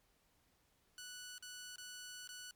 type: tone with dropouts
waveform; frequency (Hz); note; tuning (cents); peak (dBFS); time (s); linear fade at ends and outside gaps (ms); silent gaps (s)
10% pulse; 1480; F#6; 0; -40; 0.98-2.51; 1; 1.381-1.425 / 1.759-1.782 / 2.275-2.29
effects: pink hiss -75 dBFS RMS until 2.55 s + MP3 96 kbps